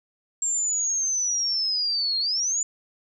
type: linear two-way sweep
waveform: sine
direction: down then up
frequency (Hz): 7459 to 4193 to 7070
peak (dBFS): -22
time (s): 0.42-2.63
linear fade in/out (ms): 2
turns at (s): 2.19
effects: none